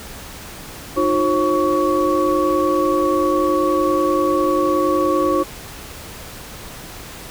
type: tone cluster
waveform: sine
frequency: 307.5 / 357.9 / 539 / 1124 Hz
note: D#4 / F4 / C#5 / C#6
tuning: -20 / +42 / -49 / +24 cents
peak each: -20 dBFS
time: 0.96-5.44 s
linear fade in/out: 20 ms
effects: pink hiss -35 dBFS RMS until 7.3 s